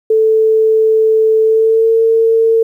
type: tone with pitch glide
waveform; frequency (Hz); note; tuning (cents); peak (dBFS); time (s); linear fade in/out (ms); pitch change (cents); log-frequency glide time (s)
sine; 440 to 451.6; A4 to A4; 0 to +45; -7; 0.1-2.63; 5; +45; 1.43-1.95
effects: 8-bit